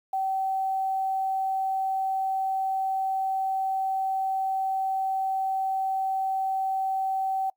sine tone with quantisation, 768 Hz, G5, 36 cents flat, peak -24 dBFS, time 0.13-7.5 s, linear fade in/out 5 ms, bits 9, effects noise-tail reverb RT60 0.1 s tail -23 dB re dry

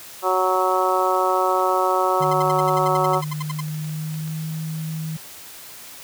harmonic tone, 185.6 Hz, F#3, 6 cents sharp, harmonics 2 / 3 / 4 / 5 / 6 / 7, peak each -24 / -24 / -24 / -24 / -24 / -24 dBFS, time 0.22-3.22 s, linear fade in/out 50 ms
clicks, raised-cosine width 0.2 ms, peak -25 dBFS, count 11, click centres 1.596 / 2.478 / 2.563 / 2.737 / 2.84 / 3.683 / 3.744 / 3.845 / 3.894 / 4.142 / 4.277 s
sine tone with pitch glide, 151.7 to 158.23 Hz, D#3 to D#3, -44 to +29 cents, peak -25 dBFS, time 2.2-5.17 s, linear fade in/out 10 ms, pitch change +73 cents, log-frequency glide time 3.38-4.5 s
sawtooth tone bursts, 1033 Hz, C6, 22 cents flat, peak -23 dBFS, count 16, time 2.22-3.607 s, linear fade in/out 5 ms, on 22 ms, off 69 ms
effects white hiss -40 dBFS RMS until 6.03 s + high-pass 60 Hz 12 dB/octave

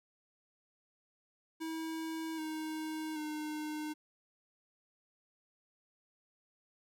square tone with pitch steps, 322.2 / 313.4 / 304.8 Hz, E4 / D#4 / D#4, -39 / +13 / -36 cents, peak -38 dBFS, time 1.6-3.94 s, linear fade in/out 20 ms, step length 780 ms, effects none

